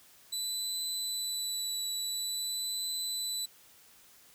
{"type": "tone with vibrato", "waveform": "25% pulse", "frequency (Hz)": 3975, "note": "B7", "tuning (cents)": 10, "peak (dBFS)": -28, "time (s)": [0.32, 3.46], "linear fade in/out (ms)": 10, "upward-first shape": "triangle", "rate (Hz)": 0.48, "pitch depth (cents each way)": 16, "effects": ["white hiss -59 dBFS RMS until 4.34 s"]}